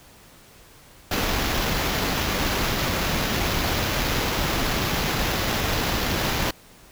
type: noise with sample-and-hold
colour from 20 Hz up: pink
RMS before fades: -24 dBFS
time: 1.11-6.51 s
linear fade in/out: 5 ms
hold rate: 8820 Hz
effects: pink hiss -50 dBFS RMS until 6.91 s